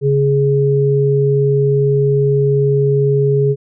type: tone pair together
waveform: sine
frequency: 139.06 / 416.7 Hz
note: C#3 / G#4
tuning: +6 / +6 cents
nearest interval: octave + perfect fifth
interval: 1900 cents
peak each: -13 dBFS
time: 0.01-3.56 s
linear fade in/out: 50 ms
effects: none